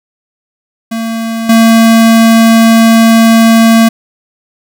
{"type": "tone with level steps", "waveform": "square", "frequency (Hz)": 226.6, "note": "A#3", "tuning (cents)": -49, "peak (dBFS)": [-14, -3], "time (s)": [0.91, 3.89], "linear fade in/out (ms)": 10, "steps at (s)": 1.49, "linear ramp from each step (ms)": 5, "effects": []}